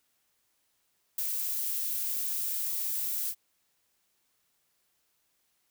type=noise with ADSR envelope; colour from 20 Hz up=violet; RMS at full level=-30 dBFS; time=1.18-3.35 s; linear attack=6 ms; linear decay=20 ms; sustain=-2 dB; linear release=61 ms; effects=white hiss -74 dBFS RMS until 5.7 s